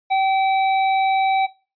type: tone with hard clipping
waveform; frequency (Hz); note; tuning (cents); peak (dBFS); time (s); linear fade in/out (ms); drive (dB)
sine; 770; G5; -31; -17; 0.1-1.47; 20; 11
effects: noise-tail reverb RT60 0.3 s tail -18 dB re dry + resampled to 11025 Hz